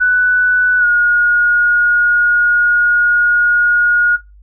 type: tone with pitch glide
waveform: sine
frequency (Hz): 1488 to 1439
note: F#6 to F#6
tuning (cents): +9 to -49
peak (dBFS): -8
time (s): 0-4.17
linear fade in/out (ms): 20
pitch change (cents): -58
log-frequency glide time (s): 0.79-0.85
effects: noise-tail reverb RT60 0.2 s tail -18 dB re dry + added 50 Hz sine -39 dBFS peak until 4.42 s